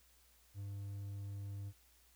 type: tone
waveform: triangle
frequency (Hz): 100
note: G2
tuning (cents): +35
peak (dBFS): -40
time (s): 0.54-1.73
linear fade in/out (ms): 50
effects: added 60 Hz sine -70 dBFS peak until 2.15 s + white hiss -69 dBFS RMS until 2.15 s